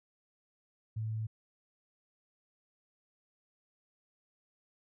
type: tone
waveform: sine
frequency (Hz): 110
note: A2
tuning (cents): 0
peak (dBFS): -33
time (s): 0.96-1.27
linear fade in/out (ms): 10
effects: none